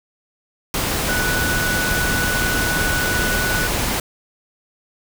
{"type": "tone in noise", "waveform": "sine", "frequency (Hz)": 1480, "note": "F#6", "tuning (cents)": 0, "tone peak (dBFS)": -21, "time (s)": [1.09, 3.67], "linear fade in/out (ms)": 2, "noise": "pink", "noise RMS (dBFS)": -21, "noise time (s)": [0.74, 4], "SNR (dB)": -3, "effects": []}